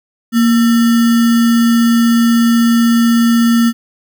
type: tone with sample-and-hold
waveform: sine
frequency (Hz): 233.1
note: A#3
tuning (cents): 0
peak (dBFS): -7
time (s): 0.32-3.73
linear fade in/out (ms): 50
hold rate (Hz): 1575
effects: none